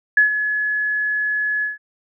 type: tone with ADSR envelope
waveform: sine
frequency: 1700 Hz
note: G#6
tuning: 40 cents sharp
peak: -8 dBFS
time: 0.17-1.78 s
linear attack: 4 ms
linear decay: 120 ms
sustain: -10 dB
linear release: 150 ms
effects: none